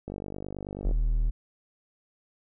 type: click train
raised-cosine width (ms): 2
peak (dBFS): -23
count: 42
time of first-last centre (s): 0.08-0.912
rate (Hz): 49.3
type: tone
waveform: triangle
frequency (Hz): 39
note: D#1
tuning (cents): +5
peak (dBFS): -20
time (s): 0.84-1.31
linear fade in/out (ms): 20
effects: none